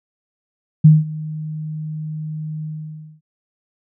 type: tone with ADSR envelope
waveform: sine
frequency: 154.9 Hz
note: D#3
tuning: 7 cents flat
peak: -3 dBFS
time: 0.84-3.21 s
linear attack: 11 ms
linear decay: 190 ms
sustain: -21 dB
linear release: 570 ms
effects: none